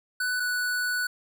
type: tone pair in turn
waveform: square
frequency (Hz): 1492 / 1480.8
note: F#6 / F#6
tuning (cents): +14 / +1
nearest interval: unison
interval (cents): 13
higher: first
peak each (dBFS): -26 / -26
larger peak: neither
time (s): 0.2-0.4 / 0.4-1.07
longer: second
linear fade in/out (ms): 5
effects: none